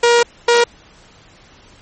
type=tone bursts at uneven times; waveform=sawtooth; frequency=474.3 Hz; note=A#4; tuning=30 cents sharp; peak=-5 dBFS; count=2; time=0.03-0.23 / 0.48-0.64 s; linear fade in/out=5 ms; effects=pink hiss -46 dBFS RMS until 1.81 s + MP3 32 kbps